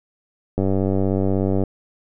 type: click train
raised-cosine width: 2 ms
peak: -8 dBFS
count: 103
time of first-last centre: 0.58-1.637 s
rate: 96.5 Hz
effects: none